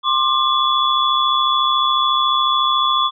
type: tone cluster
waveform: sine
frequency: 1057 / 1191 / 3427 Hz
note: C6 / D6 / A7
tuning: +17 / +24 / -46 cents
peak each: -18 dBFS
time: 0.03-3.11 s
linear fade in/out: 50 ms
effects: none